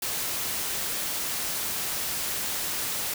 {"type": "noise", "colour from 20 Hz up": "white", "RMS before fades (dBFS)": -30, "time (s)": [0.02, 3.14], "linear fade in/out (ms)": 5, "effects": []}